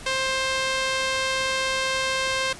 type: tone with band-pass filter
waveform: sawtooth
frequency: 527 Hz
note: C5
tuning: 12 cents sharp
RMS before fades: -25 dBFS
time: 0.06-2.53 s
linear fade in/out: 5 ms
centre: 3200 Hz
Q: 0.63
effects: pink hiss -41 dBFS RMS until 2.59 s + resampled to 24000 Hz